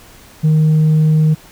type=tone; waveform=sine; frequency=155.56 Hz; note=D#3; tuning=in tune; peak=-6 dBFS; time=0.43-1.35 s; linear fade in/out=20 ms; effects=tanh soft clip ceiling -7 dBFS + pink hiss -42 dBFS RMS until 1.51 s